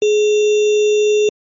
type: tone with sample-and-hold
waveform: sine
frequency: 421 Hz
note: G#4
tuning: 24 cents sharp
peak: -10 dBFS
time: 0.02-1.29 s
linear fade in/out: 2 ms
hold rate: 3150 Hz
effects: MP3 32 kbps

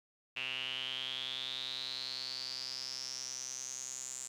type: tone with band-pass filter sweep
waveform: sawtooth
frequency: 130 Hz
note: C3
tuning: 11 cents flat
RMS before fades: -41 dBFS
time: 0.36-4.28 s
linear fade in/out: 10 ms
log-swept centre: 2700 to 7400 Hz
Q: 9.9
effects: none

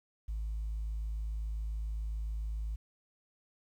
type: tone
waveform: sine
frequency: 53.6 Hz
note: A1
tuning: 45 cents flat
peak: -32 dBFS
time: 0.28-2.76 s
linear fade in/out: 10 ms
effects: tanh soft clip ceiling -31 dBFS + 11-bit

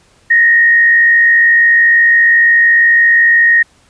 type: tone with frequency modulation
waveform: sine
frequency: 1864.7 Hz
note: A#6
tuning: in tune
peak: -5 dBFS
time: 0.3-3.63 s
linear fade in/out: 10 ms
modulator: 65.8 Hz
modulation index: 0.51
effects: pink hiss -50 dBFS RMS until 3.89 s + resampled to 22050 Hz

